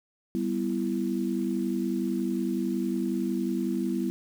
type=chord; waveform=sine; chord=E minor; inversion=first; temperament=equal with one note detuned; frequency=196 / 246.9 / 332.5 Hz; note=G3 / B3 / E4; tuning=0 / 0 / +15 cents; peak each=-30 dBFS; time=0.35-4.1 s; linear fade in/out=0 ms; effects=8-bit